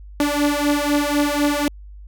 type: beating tone pair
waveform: sawtooth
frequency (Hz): 289.2 / 293.2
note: D4 / D4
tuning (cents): -27 / -3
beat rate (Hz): 4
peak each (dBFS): -16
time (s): 0.2-1.68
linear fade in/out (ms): 2
effects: added 50 Hz sine -36 dBFS peak until 2.07 s